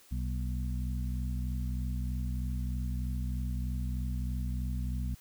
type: harmonic tone with a mistuned harmonic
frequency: 63.2 Hz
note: B1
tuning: 41 cents sharp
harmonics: 1 / 2 / 3 / 4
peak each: -32 / -38 / -42 / -44 dBFS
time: 0.11-5.15 s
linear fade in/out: 10 ms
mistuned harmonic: 4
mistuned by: -76 cents
effects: white hiss -59 dBFS RMS until 5.2 s